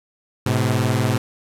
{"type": "tone pair together", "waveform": "sawtooth", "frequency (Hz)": [107.1, 127.36], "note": ["A2", "C3"], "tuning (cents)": [-46, -46], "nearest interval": "minor third", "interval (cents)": 300, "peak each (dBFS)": -16, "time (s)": [0.46, 1.18], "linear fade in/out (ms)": 5, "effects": ["resampled to 32000 Hz", "8-bit"]}